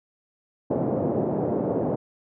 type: band-pass noise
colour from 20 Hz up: white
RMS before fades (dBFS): -25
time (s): 0.7-1.96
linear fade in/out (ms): 10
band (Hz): 120 to 590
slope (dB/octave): 24
effects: none